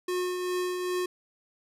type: tone with tremolo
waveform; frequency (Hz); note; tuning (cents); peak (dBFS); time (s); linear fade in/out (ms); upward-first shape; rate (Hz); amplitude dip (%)
square; 361.9; F#4; -38; -27; 0.08-1.06; 5; triangle; 2.5; 40
effects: resampled to 32000 Hz